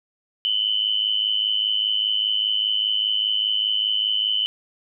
sine tone pair together, 2960 / 3065 Hz, F#7 / G7, 0 / -40 cents, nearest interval minor second, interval 60 cents, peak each -22 dBFS, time 0.45-4.46 s, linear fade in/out 0 ms, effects none

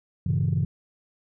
sine chord, G diminished seventh, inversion none, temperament equal, 98 / 116.54 / 138.59 / 164.81 Hz, G2 / Bb2 / Db3 / Fb3, 0 / 0 / 0 / 0 cents, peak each -25 / -29 / -24 / -26 dBFS, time 0.26-0.65 s, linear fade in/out 5 ms, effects tanh soft clip ceiling -15 dBFS

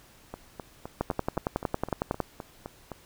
two click trains, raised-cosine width 1 ms, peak -22 / -12 dBFS, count 11 / 14, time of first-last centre 0.34-2.917 / 1.01-2.203 s, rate 3.88 / 10.9 Hz, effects pink hiss -56 dBFS RMS until 3.05 s

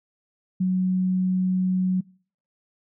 sine tone, 185 Hz, F#3, in tune, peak -19 dBFS, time 0.6-2.01 s, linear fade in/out 10 ms, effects noise-tail reverb RT60 0.5 s tail -25 dB re dry

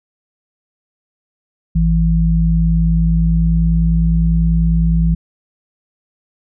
sine tone pair together, 55.13 / 165.2 Hz, A1 / E3, +4 / +4 cents, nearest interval octave + perfect fifth, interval 1900 cents, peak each -13 dBFS, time 1.75-5.15 s, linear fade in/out 10 ms, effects none

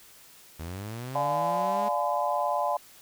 sawtooth linear sweep, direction up, 77.2 to 211.4 Hz, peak -31 dBFS, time 0.59-1.89 s, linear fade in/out 10 ms
sine chord, D diminished seventh, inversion none, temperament just, 587.3 / 704.8 / 845.8 / 1014.9 Hz, D5 / F5 / Ab5 / Cb6, 0 / +16 / +31 / +47 cents, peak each -30 dBFS, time 1.15-2.77 s, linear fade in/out 5 ms
effects white hiss -53 dBFS RMS until 3.01 s

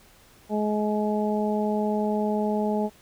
harmonic tone, 211.2 Hz, G#3, 29 cents sharp, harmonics 1 / 2 / 3 / 4, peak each -25 / -28 / -30 / -31 dBFS, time 0.49-2.9 s, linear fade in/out 50 ms, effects pink hiss -55 dBFS RMS until 3.01 s

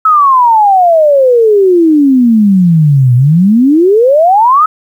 sine exponential two-way sweep, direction down then up, 1307 to 120 to 1307 Hz, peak -3 dBFS, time 0.05-4.66 s, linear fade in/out 5 ms, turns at 3.15 s, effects 7-bit

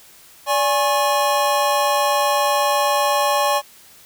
square tone cluster, 580 / 828 / 1088 Hz, D5 / G#5 / C#6, -22 / -5 / -33 cents, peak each -21 dBFS, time 0.46-3.62 s, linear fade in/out 50 ms, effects white hiss -47 dBFS RMS until 4.05 s

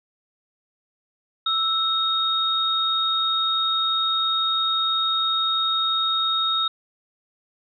sine tone pair together, 1318.5 / 3729 Hz, E6 / A#7, 0 / 0 cents, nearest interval octave + tritone, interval 1800 cents, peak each -24 / -21 dBFS, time 1.46-6.68 s, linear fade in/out 5 ms, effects none

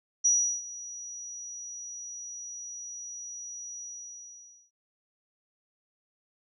sine tone with ADSR envelope, 5820 Hz, F#8, 29 cents flat, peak -19 dBFS, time 0.24-4.71 s, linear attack 16 ms, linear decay 360 ms, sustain -19 dB, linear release 890 ms, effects none

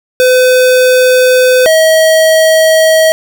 square tone pair in turn, 507 / 638.8 Hz, B4 / D#5, +45 / +45 cents, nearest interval major third, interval 400 cents, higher second, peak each -5 dBFS, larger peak neither, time 0.2-1.66 / 1.66-3.12 s, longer neither, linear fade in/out 0 ms, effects none

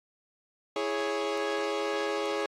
sawtooth chord, C# minor, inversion first, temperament equal, 329.6 / 415.3 / 554.4 Hz, E4 / G#4 / C#5, 0 / 0 / 0 cents, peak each -32 / -27 / -29 dBFS, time 0.76-2.46 s, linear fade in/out 2 ms, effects low-pass 5000 Hz 12 dB/octave + AAC 64 kbps

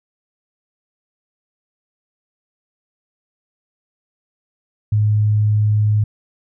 sine tone, 105.9 Hz, G#2, 34 cents sharp, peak -12 dBFS, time 4.92-6.04 s, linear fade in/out 5 ms, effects none

